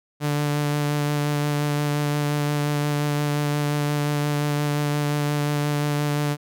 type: tone with vibrato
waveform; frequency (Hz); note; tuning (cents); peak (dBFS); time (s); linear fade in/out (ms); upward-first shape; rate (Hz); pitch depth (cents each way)
sawtooth; 146.83; D3; 0; -17; 0.2-6.37; 50; sine; 5.7; 13
effects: none